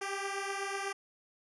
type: beating tone pair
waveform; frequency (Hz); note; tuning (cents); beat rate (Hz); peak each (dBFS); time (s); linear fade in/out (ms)
10% pulse; 391.9 / 400; G4 / G4; 0 / +35; 8.1; -28 / -31; 0.01-0.93; 10
effects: resampled to 24000 Hz